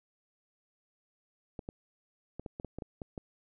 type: clicks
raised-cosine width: 2 ms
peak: -26 dBFS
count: 10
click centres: 1.592 / 1.689 / 2.396 / 2.462 / 2.599 / 2.647 / 2.786 / 2.822 / 3.018 / 3.178 s
effects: none